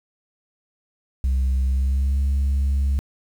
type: tone with pitch glide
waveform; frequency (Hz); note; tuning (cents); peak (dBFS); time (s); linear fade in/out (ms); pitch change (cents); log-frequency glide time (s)
sine; 65.41 to 68.86; C2 to C#2; 0 to -11; -15; 1.24-2.99; 0; +89; 1.66-2.19
effects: tanh soft clip ceiling -16 dBFS + 8-bit